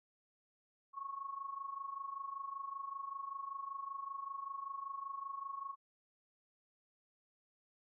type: tone with amplitude modulation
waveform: sine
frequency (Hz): 1100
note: C#6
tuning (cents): -14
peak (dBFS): -38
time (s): 0.93-5.76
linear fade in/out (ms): 50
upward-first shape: sine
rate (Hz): 25.2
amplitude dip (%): 75
effects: none